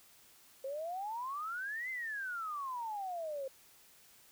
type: exponential two-way sweep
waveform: sine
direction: up then down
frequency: 523.3 to 2093 to 523.3 Hz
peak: -37 dBFS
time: 0.64-3.48 s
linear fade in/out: 5 ms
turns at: 1.9 s
effects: white hiss -62 dBFS RMS until 4.31 s